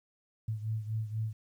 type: beating tone pair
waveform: sine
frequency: 108.8 / 112.9 Hz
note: A2 / A2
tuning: -19 / +45 cents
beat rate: 4.1 Hz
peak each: -33 / -38 dBFS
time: 0.48-1.33 s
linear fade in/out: 5 ms
effects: 11-bit